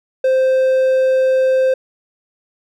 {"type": "tone", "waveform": "triangle", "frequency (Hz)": 522, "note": "C5", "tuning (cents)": -4, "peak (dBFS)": -9, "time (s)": [0.24, 1.74], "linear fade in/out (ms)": 5, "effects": []}